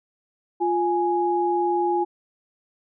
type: tone pair together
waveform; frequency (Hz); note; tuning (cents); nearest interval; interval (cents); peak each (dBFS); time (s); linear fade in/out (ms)
sine; 350 / 832.4; F4 / G#5; +4 / +4; octave + minor third; 1500; -22; 0.6-2.05; 20
effects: none